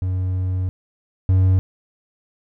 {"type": "tone pair in turn", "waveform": "triangle", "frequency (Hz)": [92.5, 93.57], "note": ["F#2", "F#2"], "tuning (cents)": [0, 20], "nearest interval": "unison", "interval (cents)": 20, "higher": "second", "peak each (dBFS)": [-17, -10], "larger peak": "second", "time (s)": [[0.02, 0.69], [1.29, 1.59]], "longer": "first", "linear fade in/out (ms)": 0, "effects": []}